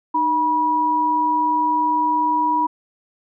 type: tone pair together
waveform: sine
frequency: 306.2 / 969.9 Hz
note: D#4 / B5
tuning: -28 / -32 cents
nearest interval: octave + minor sixth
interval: 1996 cents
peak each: -25 / -16 dBFS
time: 0.14-2.67 s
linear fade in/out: 10 ms
effects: none